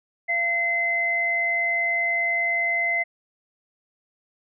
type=tone pair together; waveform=sine; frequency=685.8 / 2055 Hz; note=F5 / C7; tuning=-32 / -32 cents; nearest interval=octave + perfect fifth; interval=1900 cents; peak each=-29 / -21 dBFS; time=0.28-3.04 s; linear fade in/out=20 ms; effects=none